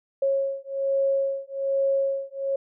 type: beating tone pair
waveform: sine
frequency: 546 / 547.2 Hz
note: C#5 / C#5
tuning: -26 / -23 cents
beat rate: 1.2 Hz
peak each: -25 dBFS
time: 0.22-2.56 s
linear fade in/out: 5 ms
effects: none